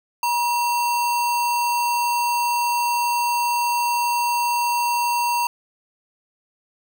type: tone with sample-and-hold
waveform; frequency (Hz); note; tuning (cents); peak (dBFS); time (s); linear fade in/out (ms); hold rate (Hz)
sine; 956; A#5; +43; -18; 0.23-5.47; 2; 3675
effects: none